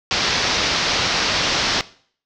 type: low-pass noise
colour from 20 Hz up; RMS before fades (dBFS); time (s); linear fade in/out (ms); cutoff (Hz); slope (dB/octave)
white; -20; 0.11-1.81; 0; 5700; 48
effects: noise-tail reverb RT60 0.5 s tail -18 dB re dry